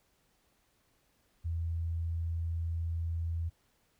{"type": "tone", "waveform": "sine", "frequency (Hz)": 83.2, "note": "E2", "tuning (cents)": 17, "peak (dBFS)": -31, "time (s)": [1.44, 3.5], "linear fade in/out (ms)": 20, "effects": ["pink hiss -72 dBFS RMS until 3.99 s"]}